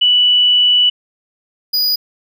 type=tone pair in turn; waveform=sine / square; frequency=2960 / 4924 Hz; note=F#7 / D#8; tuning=0 / -19 cents; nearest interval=major sixth; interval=881 cents; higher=second; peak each=-8 / -13 dBFS; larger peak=first; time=0.01-0.9 / 1.73-1.96 s; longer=first; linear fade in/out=10 ms; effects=none